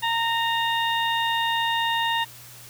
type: harmonic tone with a mistuned harmonic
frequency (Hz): 921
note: A#5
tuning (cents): -21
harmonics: 1 / 2 / 3 / 4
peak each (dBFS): -24 / -27 / -29 / -30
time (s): 0.02-2.25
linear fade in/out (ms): 20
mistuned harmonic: 3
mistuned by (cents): +34
effects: added 120 Hz sine -50 dBFS peak until 2.69 s + white hiss -45 dBFS RMS until 2.69 s